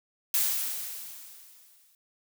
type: noise with exponential decay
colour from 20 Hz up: blue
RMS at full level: -24 dBFS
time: 0.34-1.95 s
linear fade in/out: 1 ms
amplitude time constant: 350 ms
effects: none